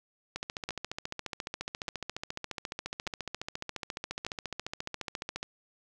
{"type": "two click trains", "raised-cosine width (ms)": 0.2, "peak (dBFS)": [-17, -18], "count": [4, 74], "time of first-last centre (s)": [[0.69, 4.266], [0.36, 5.429]], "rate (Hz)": [0.839, 14.4], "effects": []}